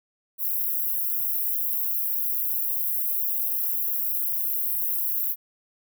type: high-pass noise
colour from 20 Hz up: white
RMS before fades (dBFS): -26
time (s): 0.38-5.36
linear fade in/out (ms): 50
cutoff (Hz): 12000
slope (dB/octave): 48
effects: none